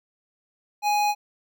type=tone with notch filter; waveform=square; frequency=831 Hz; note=G#5; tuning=1 cent sharp; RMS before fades=-22 dBFS; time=0.82-1.15 s; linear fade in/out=50 ms; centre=10000 Hz; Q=1.3; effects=none